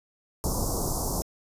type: band-stop noise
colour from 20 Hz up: pink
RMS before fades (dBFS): -28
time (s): 0.44-1.22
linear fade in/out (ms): 0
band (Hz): 1100 to 5100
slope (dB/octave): 48
effects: resampled to 32000 Hz